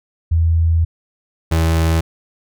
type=tone pair in turn; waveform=sine / 35% pulse; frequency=82.41 / 81.46 Hz; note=E2 / E2; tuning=0 / -20 cents; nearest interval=unison; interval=20 cents; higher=first; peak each=-11 dBFS; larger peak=neither; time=0.31-0.85 / 1.51-2.01 s; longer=first; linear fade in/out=10 ms; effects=none